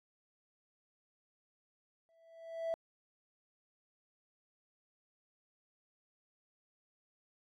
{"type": "tone with exponential growth", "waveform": "triangle", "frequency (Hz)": 659.3, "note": "E5", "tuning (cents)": 0, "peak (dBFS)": -28, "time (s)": [2.09, 2.74], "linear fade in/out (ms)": 0, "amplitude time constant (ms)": 140, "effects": ["tanh soft clip ceiling -28 dBFS", "AAC 64 kbps"]}